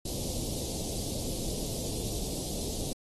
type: band-stop noise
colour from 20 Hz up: pink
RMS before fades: -35 dBFS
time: 0.05-2.93 s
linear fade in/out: 5 ms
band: 620 to 3800 Hz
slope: 24 dB/octave
effects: AAC 32 kbps